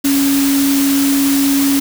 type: tone in noise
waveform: sine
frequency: 277.2 Hz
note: C#4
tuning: in tune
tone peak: -11 dBFS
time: 0.04-1.8 s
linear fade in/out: 10 ms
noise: white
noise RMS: -20 dBFS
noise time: 0.04-1.8 s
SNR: +6 dB
effects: none